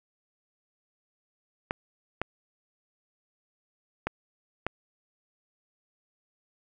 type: clicks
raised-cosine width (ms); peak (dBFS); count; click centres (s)
0.5; -13; 4; 1.709 / 2.216 / 4.07 / 4.666
effects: none